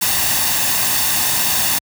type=noise with comb filter; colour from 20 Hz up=white; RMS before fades=-17 dBFS; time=0.01-1.79 s; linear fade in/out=10 ms; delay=1.1 ms; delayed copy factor=+0.55; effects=high-pass 60 Hz 12 dB/octave